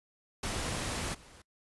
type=noise with level steps; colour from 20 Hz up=pink; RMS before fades=-35 / -55 dBFS; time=0.43-1.42 s; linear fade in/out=5 ms; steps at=1.13 s; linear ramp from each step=20 ms; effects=noise-tail reverb RT60 0.1 s tail -22 dB re dry + resampled to 24000 Hz